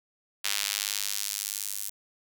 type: tone with high-pass filter sweep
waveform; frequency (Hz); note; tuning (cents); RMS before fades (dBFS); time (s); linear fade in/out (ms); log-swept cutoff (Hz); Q
sawtooth; 101.5; G#2; -39; -32; 0.44-1.9; 10; 2900 to 8900; 0.82
effects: none

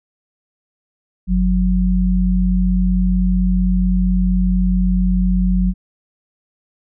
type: tone pair together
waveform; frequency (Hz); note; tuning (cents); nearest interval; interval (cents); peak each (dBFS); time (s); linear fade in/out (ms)
sine; 47.77 / 183.6; G1 / F#3; -44 / -13; octave + major seventh; 2331; -15; 1.27-5.74; 50
effects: none

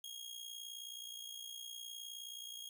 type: tone with amplitude modulation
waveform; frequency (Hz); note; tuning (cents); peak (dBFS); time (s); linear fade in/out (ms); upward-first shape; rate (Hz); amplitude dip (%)
sawtooth; 3269; G#7; -28; -40; 0.04-2.69; 2; sine; 59.3; 65
effects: none

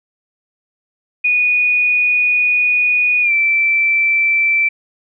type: tone with pitch glide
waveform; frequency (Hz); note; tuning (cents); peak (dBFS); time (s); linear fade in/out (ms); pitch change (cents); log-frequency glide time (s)
sine; 2466 to 2333; D#7 to D7; -16 to -12; -11; 1.24-4.69; 10; -96; 3.22-3.32
effects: none

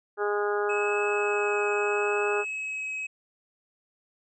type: harmonic tone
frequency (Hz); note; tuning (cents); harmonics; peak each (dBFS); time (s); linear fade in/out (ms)
206.2; G#3; -12; 2 / 3 / 4 / 5 / 6 / 7 / 8; -26 / -38 / -33 / -41 / -34 / -34 / -40; 0.17-2.45; 50
type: tone with vibrato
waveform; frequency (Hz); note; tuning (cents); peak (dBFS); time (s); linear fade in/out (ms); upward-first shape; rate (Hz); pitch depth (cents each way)
triangle; 2566; E7; -47; -29; 0.69-3.07; 10; triangle; 0.78; 11
effects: resampled to 22050 Hz

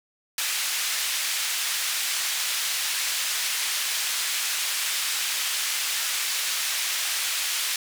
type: band-pass noise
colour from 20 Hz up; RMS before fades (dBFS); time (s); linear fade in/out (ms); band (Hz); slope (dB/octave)
pink; -27; 0.38-7.76; 2; 2200 to 13000; 12
effects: none

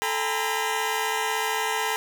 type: tone cluster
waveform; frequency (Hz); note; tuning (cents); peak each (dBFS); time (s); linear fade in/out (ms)
20% pulse; 438.9 / 805 / 934 / 1012; A4 / G5 / A#5 / B5; -4 / +46 / +3 / +42; -25; 0.02-1.96; 0
effects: none

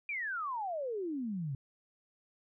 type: exponential sweep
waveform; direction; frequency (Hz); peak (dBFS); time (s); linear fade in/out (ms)
sine; down; 2443 to 129.2; -34; 0.09-1.55; 2
effects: none

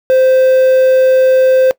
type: tone with quantisation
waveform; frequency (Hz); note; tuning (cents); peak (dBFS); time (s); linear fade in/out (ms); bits
triangle; 520; C5; -11; -4; 0.1-1.71; 0; 5
effects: noise-tail reverb RT60 0.1 s tail -20 dB re dry

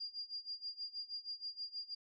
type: tone with tremolo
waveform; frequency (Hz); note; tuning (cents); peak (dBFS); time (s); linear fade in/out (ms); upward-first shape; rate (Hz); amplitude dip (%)
sine; 4807; D8; +39; -39; 0-1.95; 10; sine; 6.3; 90
effects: none

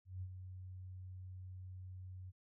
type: tone with ADSR envelope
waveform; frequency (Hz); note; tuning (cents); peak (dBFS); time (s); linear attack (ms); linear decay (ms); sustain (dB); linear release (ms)
sine; 92.5; F#2; 0; -40; 0.05-2.32; 170; 59; -7; 31
effects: none

